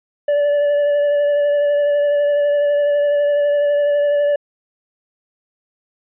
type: tone with vibrato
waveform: triangle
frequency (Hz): 580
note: D5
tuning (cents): -22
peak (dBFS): -11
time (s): 0.28-4.36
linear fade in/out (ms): 5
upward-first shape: sine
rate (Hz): 12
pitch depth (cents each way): 15
effects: resampled to 8000 Hz